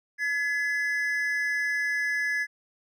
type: tone pair together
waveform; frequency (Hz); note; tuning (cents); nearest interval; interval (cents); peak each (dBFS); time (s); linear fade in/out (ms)
triangle; 1699 / 2020; G#6 / B6; +39 / +39; minor third; 300; -24 / -28; 0.18-2.47; 50
effects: tanh soft clip ceiling -16 dBFS